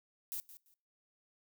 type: noise with echo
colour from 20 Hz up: violet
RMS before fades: -40 dBFS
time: 0.32-0.4 s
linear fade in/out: 0 ms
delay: 170 ms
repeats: 2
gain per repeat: -14 dB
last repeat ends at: 0.74 s
effects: noise-tail reverb RT60 0.4 s tail -22 dB re dry